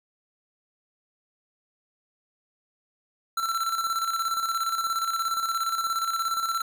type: tone with tremolo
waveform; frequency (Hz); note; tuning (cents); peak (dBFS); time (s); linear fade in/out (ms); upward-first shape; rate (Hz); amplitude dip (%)
square; 1344; E6; +33; -24; 3.37-6.62; 5; square; 17; 50
effects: none